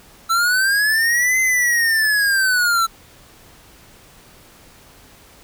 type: linear two-way sweep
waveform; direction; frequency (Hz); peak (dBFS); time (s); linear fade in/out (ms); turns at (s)
square; up then down; 1326 to 2068 to 1326; -15; 0.29-2.87; 20; 1.4
effects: pink hiss -47 dBFS RMS until 5.43 s